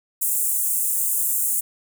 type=high-pass noise; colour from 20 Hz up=pink; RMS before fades=-22 dBFS; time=0.21-1.61 s; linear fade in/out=10 ms; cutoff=7700 Hz; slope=48 dB/octave; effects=none

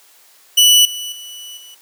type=tone with level steps; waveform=sawtooth; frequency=2960 Hz; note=F#7; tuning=in tune; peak=-4 / -21 / -28 / -34 dBFS; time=0.57-1.75 s; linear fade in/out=10 ms; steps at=0.85 / 1.12 / 1.57 s; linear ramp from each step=2 ms; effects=white hiss -49 dBFS RMS until 1.81 s + high-pass 400 Hz 12 dB/octave

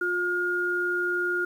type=tone pair together; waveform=sine; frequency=355.5 / 1422 Hz; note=F4 / F6; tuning=+31 / +31 cents; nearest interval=2 octaves; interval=2400 cents; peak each=-29 / -25 dBFS; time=0.01-1.45 s; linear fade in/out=5 ms; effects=9-bit

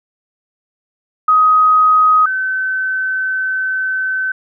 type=tone pair in turn; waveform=sine; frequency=1257 / 1527.8 Hz; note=D#6 / G6; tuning=+17 / -45 cents; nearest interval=minor third; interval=338 cents; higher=second; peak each=-7 / -15 dBFS; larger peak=first; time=1.28-2.26 / 2.26-4.32 s; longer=second; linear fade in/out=5 ms; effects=none

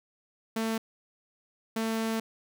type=tone bursts at uneven times; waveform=sawtooth; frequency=223.7 Hz; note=A3; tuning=29 cents sharp; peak=-24 dBFS; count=2; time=0.56-0.78 / 1.76-2.2 s; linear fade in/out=5 ms; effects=none

